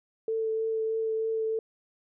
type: tone with vibrato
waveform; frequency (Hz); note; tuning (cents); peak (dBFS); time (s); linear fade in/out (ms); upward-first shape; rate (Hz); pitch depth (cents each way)
sine; 444.1; A4; +16; -26; 0.28-1.59; 2; triangle; 3.2; 13
effects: none